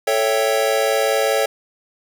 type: chord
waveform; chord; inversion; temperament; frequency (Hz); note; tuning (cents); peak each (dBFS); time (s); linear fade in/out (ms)
square; A dominant seventh; none; equal; 440 / 554.4 / 659.3 / 784; A4 / C#5 / E5 / G5; 0 / 0 / 0 / 0; -22 / -20 / -24 / -25; 0.07-1.46; 5
effects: none